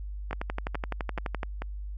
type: two click trains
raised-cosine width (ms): 0.5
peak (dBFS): -16 / -19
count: 14 / 4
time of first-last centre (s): 0.33-1.432 / 0.31-1.62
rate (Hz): 11.8 / 2.29
effects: added 50 Hz sine -34 dBFS peak until 1.97 s